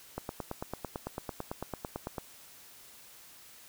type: click train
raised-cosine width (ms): 1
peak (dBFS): -21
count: 19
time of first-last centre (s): 0.18-2.182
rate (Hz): 8.99
effects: white hiss -54 dBFS RMS until 3.68 s